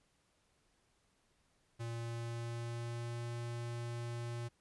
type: tone with pitch glide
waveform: square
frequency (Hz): 116.54 to 118.51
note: A#2 to A#2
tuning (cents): 0 to +29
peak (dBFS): -40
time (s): 1.79-4.49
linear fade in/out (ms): 20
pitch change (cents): +29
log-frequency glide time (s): 1.93-3.25
effects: pink hiss -75 dBFS RMS until 4.6 s + resampled to 24000 Hz